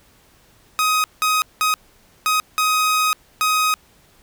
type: tone bursts at uneven times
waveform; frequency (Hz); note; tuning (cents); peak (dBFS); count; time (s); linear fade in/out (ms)
sawtooth; 1257; D#6; +17; -12; 6; 0.79-1.04 / 1.22-1.42 / 1.61-1.74 / 2.26-2.4 / 2.58-3.13 / 3.41-3.74; 0
effects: pink hiss -54 dBFS RMS until 4.22 s